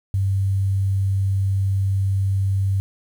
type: tone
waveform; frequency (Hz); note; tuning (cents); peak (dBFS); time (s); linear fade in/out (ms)
sine; 97.3; G2; -12; -17; 0.14-2.8; 0
effects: 8-bit